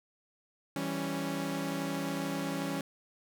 sawtooth chord, C# diminished, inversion first, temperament equal, 164.81 / 196 / 277.2 Hz, E3 / G3 / C#4, 0 / 0 / 0 cents, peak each -34 / -35 / -31 dBFS, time 0.76-2.81 s, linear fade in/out 2 ms, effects none

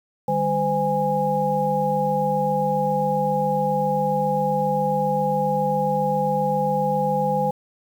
sine tone cluster, 151.9 / 199.3 / 512 / 824 Hz, D#3 / G3 / C5 / G#5, -41 / +29 / -38 / -14 cents, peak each -28 / -27 / -23 / -22 dBFS, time 0.28-7.51 s, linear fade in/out 5 ms, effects 8-bit

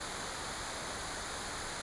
pink noise with comb filter, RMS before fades -40 dBFS, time 0-1.82 s, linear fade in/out 10 ms, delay 0.36 ms, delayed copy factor -0.55, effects resampled to 24000 Hz

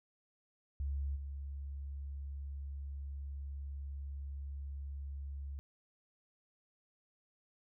sine tone with level steps, 69.8 Hz, C#2, 13 cents sharp, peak -34 / -40 dBFS, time 0.8-5.59 s, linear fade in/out 0 ms, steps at 1.15 s, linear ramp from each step 20 ms, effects none

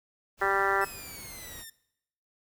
pink noise, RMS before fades -48 dBFS, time 0.37-1.65 s, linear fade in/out 50 ms
harmonic tone, 196 Hz, G3, in tune, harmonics 2 / 3 / 4 / 5 / 6 / 7 / 8 / 9 / 10, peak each -31 / -36 / -31 / -34 / -34 / -30 / -34 / -32 / -35 dBFS, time 0.41-0.85 s, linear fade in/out 10 ms
5% pulse exponential sweep, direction down, 2637 to 1780 Hz, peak -33 dBFS, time 0.81-1.7 s, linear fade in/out 5 ms
effects noise-tail reverb RT60 0.8 s tail -21 dB re dry

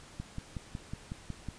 click train, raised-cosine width 5 ms, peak -25 dBFS, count 8, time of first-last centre 0.2-1.487 s, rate 5.44 Hz, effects pink hiss -53 dBFS RMS until 1.58 s + resampled to 22050 Hz

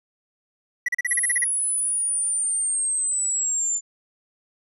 triangle tone bursts, 1952 Hz, B6, 21 cents flat, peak -18 dBFS, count 10, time 0.86-1.443 s, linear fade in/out 5 ms, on 25 ms, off 37 ms
sine linear sweep, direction down, 10910 to 7110 Hz, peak -21 dBFS, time 1.06-3.81 s, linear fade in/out 50 ms
effects none

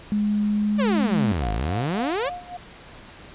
sine tone with pitch glide, 208.4 to 210.9 Hz, G#3 to G#3, +6 to +27 cents, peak -19 dBFS, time 0.12-1.32 s, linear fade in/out 0 ms, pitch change +21 cents, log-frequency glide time 0.48-1.14 s
sawtooth exponential two-way sweep, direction down then up, 608 to 49 to 608 Hz, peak -19 dBFS, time 0.78-2.3 s, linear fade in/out 20 ms, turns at 1.52 s
sine tone with tremolo, 713 Hz, F5, 36 cents sharp, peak -29 dBFS, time 1.41-2.57 s, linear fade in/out 5 ms, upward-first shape sine, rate 3.6 Hz, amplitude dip 85%
effects pink hiss -44 dBFS RMS until 3.34 s + resampled to 8000 Hz

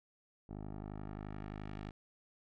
10% pulse tone with low-pass filter sweep, 51.5 Hz, G#1, 14 cents flat, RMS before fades -45 dBFS, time 0.49-1.91 s, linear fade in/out 5 ms, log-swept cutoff 660 to 3500 Hz, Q 0.85, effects none

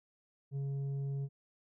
sine tone with tanh clipping, 138.59 Hz, C#3, in tune, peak -35 dBFS, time 0.51-1.29 s, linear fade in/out 50 ms, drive 5 dB, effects none

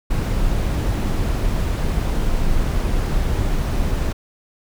brown noise, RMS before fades -19 dBFS, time 0.1-4.13 s, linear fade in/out 10 ms, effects none

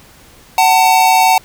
square tone pair together, 751 / 893.1 Hz, F#5 / A5, +26 / +26 cents, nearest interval minor third, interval 300 cents, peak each -11 dBFS, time 0.58-1.38 s, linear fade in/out 2 ms, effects pink hiss -43 dBFS RMS until 1.44 s

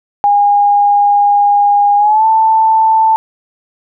sine tone with pitch glide, 816 to 884.7 Hz, G#5 to A5, -31 to +9 cents, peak -6 dBFS, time 0.24-3.16 s, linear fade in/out 0 ms, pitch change +140 cents, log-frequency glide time 1.97-2.25 s, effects none

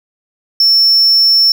triangle tone, 5400 Hz, E8, 41 cents sharp, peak -5 dBFS, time 0.6-1.52 s, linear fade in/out 2 ms, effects none

